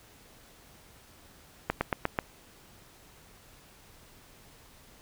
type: slowing click train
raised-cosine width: 0.5 ms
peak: -11 dBFS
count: 5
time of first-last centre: 1.7-2.188 s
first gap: 110 ms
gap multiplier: 1.07
effects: pink hiss -56 dBFS RMS until 5.01 s